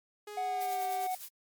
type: tone with pitch glide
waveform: sawtooth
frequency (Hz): 416.7 to 391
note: G#4 to G4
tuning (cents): +6 to -4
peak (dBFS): -38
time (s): 0.27-1.07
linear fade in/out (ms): 5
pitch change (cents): -110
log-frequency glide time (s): 0.41-0.84
type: tone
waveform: triangle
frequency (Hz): 740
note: F#5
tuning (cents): 0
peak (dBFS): -29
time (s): 0.37-1.15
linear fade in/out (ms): 5
type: noise with tremolo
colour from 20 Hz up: blue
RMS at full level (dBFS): -42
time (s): 0.6-1.29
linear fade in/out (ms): 10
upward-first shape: triangle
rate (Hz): 9.8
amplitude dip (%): 70
effects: MP3 96 kbps